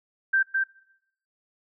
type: tone with echo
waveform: sine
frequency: 1568 Hz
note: G6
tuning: in tune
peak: -18 dBFS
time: 0.33-0.43 s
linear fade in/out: 10 ms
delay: 210 ms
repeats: 1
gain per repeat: -3 dB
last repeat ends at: 0.64 s
effects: noise-tail reverb RT60 0.8 s tail -21 dB re dry